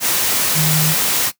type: tone in noise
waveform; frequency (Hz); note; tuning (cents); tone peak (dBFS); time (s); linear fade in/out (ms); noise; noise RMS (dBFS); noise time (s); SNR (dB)
sine; 155.56; D#3; 0; -15; 0.54-0.95; 50; white; -17; 0-1.32; -1
effects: noise-tail reverb RT60 0.1 s tail -17 dB re dry + high-pass 100 Hz 12 dB/octave